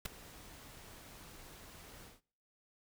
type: noise with ADSR envelope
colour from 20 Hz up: pink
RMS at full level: -34 dBFS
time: 0.05-2.21 s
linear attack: 9 ms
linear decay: 5 ms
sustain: -20 dB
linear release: 170 ms
effects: noise-tail reverb RT60 0.6 s tail -25 dB re dry